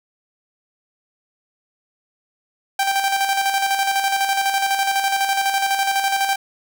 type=tone with tremolo; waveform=sawtooth; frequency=784 Hz; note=G5; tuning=in tune; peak=-12 dBFS; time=2.79-6.36 s; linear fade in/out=5 ms; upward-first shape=square; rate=12 Hz; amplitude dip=45%; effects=none